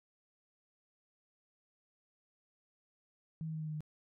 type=tone with pitch steps; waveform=sine; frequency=160.2 / 158.63 / 157.08 / 155.55 / 154.03 / 152.52 Hz; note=E3 / D#3 / D#3 / D#3 / D#3 / D#3; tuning=-49 / +34 / +17 / 0 / -17 / -34 cents; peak=-37 dBFS; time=3.41-3.806 s; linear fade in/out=0 ms; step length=66 ms; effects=none